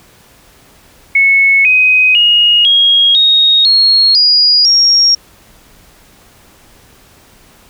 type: tone with pitch steps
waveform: sine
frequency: 2200 / 2513 / 2870 / 3277 / 3743 / 4275 / 4882 / 5576 Hz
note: C#7 / D#7 / F7 / G#7 / A#7 / C8 / D#8 / F8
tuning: -14 / +17 / +47 / -24 / +6 / +36 / -34 / -4 cents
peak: -5 dBFS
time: 1.15-5.15 s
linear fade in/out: 5 ms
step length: 500 ms
effects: pink hiss -44 dBFS RMS until 7.69 s